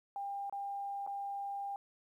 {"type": "tone with dropouts", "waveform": "sine", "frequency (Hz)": 799, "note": "G5", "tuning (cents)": 33, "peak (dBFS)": -37, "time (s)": [0.16, 1.76], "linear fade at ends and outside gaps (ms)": 1, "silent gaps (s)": [[0.497, 0.525], [1.065, 1.074]], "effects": ["12-bit"]}